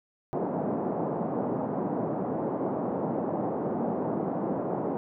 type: band-pass noise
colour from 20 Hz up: pink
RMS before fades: -30 dBFS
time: 0.33-4.97 s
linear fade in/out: 0 ms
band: 170 to 840 Hz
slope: 24 dB/octave
effects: none